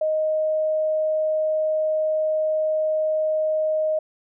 sine tone, 623 Hz, D#5, 2 cents sharp, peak -19 dBFS, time 0.01-3.99 s, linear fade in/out 5 ms, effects none

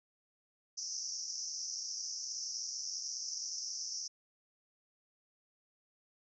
white band-pass noise, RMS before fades -41 dBFS, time 0.77-4.08 s, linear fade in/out 10 ms, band 5200 to 6100 Hz, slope 96 dB/octave, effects none

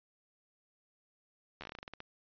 slowing click train, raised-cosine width 0.3 ms, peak -28 dBFS, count 13, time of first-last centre 1.61-2.004 s, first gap 12 ms, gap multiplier 1.17, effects resampled to 11025 Hz

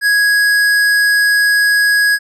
sine tone with tanh clipping, 1661.2 Hz, G#6, in tune, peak -11 dBFS, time 0.01-2.19 s, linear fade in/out 50 ms, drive 16 dB, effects none

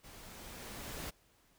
pink noise with level ramp, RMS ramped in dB -54 to -42 dBFS, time 0.03-1.11 s, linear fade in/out 20 ms, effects pink hiss -69 dBFS RMS until 1.58 s

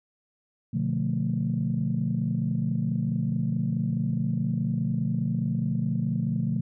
sine chord, B half-diminished seventh, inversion none, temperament just, 123.47 / 148.16 / 177.8 / 222.2 Hz, B2 / D3 / F3 / A3, 0 / +16 / +31 / +17 cents, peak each -29 dBFS, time 0.73-6.61 s, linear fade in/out 10 ms, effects tanh soft clip ceiling -15 dBFS

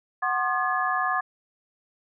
sine tone cluster, 742 / 1070 / 1211 / 1702 Hz, F#5 / C6 / D#6 / G#6, +5 / +38 / -47 / +42 cents, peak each -28 dBFS, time 0.22-1.21 s, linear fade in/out 10 ms, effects none

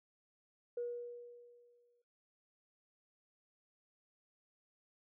sine tone with exponential decay, 480.7 Hz, B4, 47 cents flat, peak -35 dBFS, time 0.77-2.02 s, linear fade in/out 5 ms, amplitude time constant 270 ms, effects noise-tail reverb RT60 0.4 s tail -20 dB re dry + tanh soft clip ceiling -31 dBFS

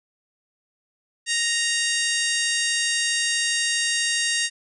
harmonic tone with a mistuned harmonic, 932.3 Hz, A#5, in tune, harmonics 2 / 3 / 4 / 5 / 6 / 7 / 8 / 9 / 10, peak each -26 / -28 / -29 / -30 / -31 / -31 / -32 / -33 / -33 dBFS, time 1.26-4.5 s, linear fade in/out 50 ms, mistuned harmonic 9, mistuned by -16 cents, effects none

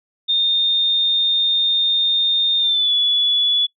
sine tone with pitch glide, 3646 to 3422 Hz, A#7 to A7, -39 to -49 cents, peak -14 dBFS, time 0.28-3.67 s, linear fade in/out 20 ms, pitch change -110 cents, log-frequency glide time 2.59-2.92 s, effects noise-tail reverb RT60 0.1 s tail -23 dB re dry

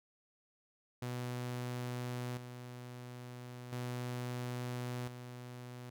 sawtooth tone with tremolo, 123.47 Hz, B2, in tune, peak -34 dBFS, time 1.02-5.9 s, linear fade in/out 5 ms, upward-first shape square, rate 0.37 Hz, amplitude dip 60%, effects none

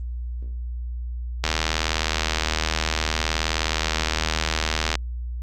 click train, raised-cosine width 0.2 ms, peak -4 dBFS, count 280, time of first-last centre 1.44-4.954 s, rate 79.4 Hz, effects added 60 Hz sine -27 dBFS peak until 5.42 s + Opus 32 kbps

